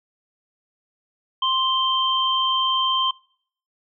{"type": "tone pair together", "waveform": "sine", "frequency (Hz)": [1046.5, 3136], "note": ["C6", "G7"], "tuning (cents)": [0, 0], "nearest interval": "octave + perfect fifth", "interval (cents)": 1900, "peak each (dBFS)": -21, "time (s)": [1.42, 3.11], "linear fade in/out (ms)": 5, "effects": ["noise-tail reverb RT60 0.6 s tail -24 dB re dry"]}